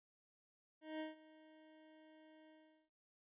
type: tone with ADSR envelope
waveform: 25% pulse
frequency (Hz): 312.5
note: D#4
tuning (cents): +8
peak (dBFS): -38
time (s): 0.81-2.9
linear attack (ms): 190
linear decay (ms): 150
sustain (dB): -20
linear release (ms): 410
effects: resampled to 8000 Hz